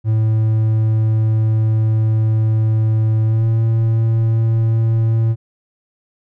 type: tone with pitch glide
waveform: triangle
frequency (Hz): 110 to 112.83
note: A2 to A2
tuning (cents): 0 to +44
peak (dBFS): -10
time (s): 0.04-5.36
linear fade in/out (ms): 50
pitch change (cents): +44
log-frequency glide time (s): 3.25-3.47
effects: none